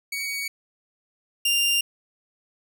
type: tone pair in turn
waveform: sawtooth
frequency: 2248 / 2793 Hz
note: C#7 / F7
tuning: +24 / -1 cents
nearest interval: major third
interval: 375 cents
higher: second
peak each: -24 / -16 dBFS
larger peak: second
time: 0.12-0.48 / 1.45-1.81 s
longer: neither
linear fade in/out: 5 ms
effects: none